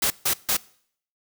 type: noise bursts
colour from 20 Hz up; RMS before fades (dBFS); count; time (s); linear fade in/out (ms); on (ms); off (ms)
white; -22; 3; 0.02-0.569; 5; 83; 150
effects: noise-tail reverb RT60 0.6 s tail -22 dB re dry